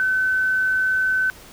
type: tone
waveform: sine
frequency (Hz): 1521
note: F#6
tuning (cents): +47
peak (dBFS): -17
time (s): 0-1.3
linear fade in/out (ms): 0
effects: pink hiss -44 dBFS RMS until 1.52 s